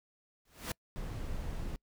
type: noise with exponential growth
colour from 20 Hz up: pink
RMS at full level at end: -34 dBFS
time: 0.45-0.72 s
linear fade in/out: 5 ms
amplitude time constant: 57 ms
type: noise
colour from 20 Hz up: brown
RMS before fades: -38 dBFS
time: 0.96-1.76 s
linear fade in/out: 0 ms
effects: noise-tail reverb RT60 0.1 s tail -26 dB re dry